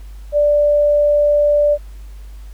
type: tone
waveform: sine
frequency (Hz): 587.3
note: D5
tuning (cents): 0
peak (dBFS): -10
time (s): 0.32-1.78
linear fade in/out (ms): 50
effects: added 50 Hz sine -31 dBFS peak until 2.53 s + pink hiss -51 dBFS RMS until 2.53 s